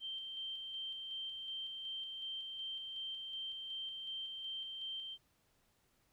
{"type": "tone with tremolo", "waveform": "sine", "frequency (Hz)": 3136, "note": "G7", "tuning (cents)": 0, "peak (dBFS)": -40, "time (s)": [0, 5.18], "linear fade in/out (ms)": 50, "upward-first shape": "square", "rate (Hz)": 2.7, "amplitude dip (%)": 30, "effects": ["pink hiss -75 dBFS RMS until 6.12 s"]}